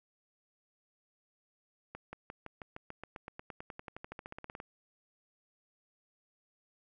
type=accelerating click train; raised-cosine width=0.5 ms; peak=-28 dBFS; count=27; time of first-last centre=1.95-4.601 s; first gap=180 ms; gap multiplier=0.95; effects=none